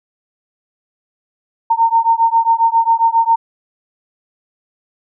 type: beating tone pair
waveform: sine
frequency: 911 / 918.4 Hz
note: A#5 / A#5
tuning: -40 / -26 cents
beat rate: 7.4 Hz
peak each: -13 / -13 dBFS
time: 1.7-3.36 s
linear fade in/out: 10 ms
effects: none